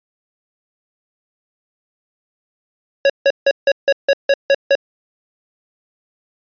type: tone bursts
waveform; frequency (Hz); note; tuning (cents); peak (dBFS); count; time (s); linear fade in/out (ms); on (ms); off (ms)
square; 554.4; C#5; 0; -10; 9; 3.05-4.753; 2; 47; 160
effects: resampled to 11025 Hz